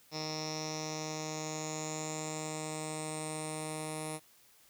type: tone with low-pass filter sweep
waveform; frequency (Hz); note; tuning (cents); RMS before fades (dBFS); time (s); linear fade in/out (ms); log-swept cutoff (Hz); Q
10% pulse; 155.56; D#3; 0; -39; 0.11-4.2; 50; 5300 to 9900; 9
effects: white hiss -63 dBFS RMS until 4.69 s